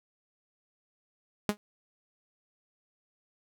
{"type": "tone with exponential decay", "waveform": "sawtooth", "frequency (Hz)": 207.8, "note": "G#3", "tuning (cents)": 1, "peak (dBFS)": -17, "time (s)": [1.49, 1.57], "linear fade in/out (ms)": 0, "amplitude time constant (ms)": 16, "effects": []}